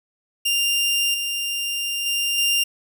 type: tone with level steps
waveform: sawtooth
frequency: 2794 Hz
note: F7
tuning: in tune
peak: -15 / -20 / -17 / -14 dBFS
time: 0.45-2.64 s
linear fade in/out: 10 ms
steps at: 1.14 / 2.06 / 2.38 s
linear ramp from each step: 2 ms
effects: none